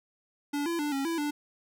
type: tone with pitch steps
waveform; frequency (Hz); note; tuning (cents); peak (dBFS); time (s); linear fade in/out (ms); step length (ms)
square; 288.5 / 338.2 / 294.5 / 273.8 / 332.5 / 293.7; D4 / E4 / D4 / C#4 / E4 / D4; -31 / +44 / +5 / -21 / +15 / 0; -29; 0.53-1.31; 10; 130
effects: none